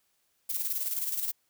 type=noise with tremolo; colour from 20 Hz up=violet; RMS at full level=-30 dBFS; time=0.49-1.32 s; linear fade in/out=10 ms; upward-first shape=square; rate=19 Hz; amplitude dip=50%; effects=white hiss -73 dBFS RMS until 1.49 s